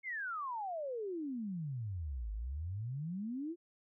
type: exponential two-way sweep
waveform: sine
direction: down then up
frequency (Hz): 2200 to 50.1 to 353.6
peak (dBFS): -37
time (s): 0.03-3.56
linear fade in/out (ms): 50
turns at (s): 2.32
effects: none